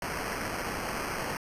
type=noise with sample-and-hold; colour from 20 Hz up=violet; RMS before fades=-34 dBFS; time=0.02-1.37 s; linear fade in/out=2 ms; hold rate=3675 Hz; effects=resampled to 32000 Hz